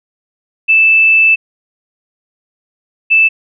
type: tone pair in turn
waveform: sine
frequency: 2637 / 2637 Hz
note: E7 / E7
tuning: 0 / 0 cents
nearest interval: unison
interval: 0 cents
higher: neither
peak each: -5 dBFS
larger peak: neither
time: 0.68-1.36 / 3.1-3.29 s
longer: first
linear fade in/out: 20 ms
effects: none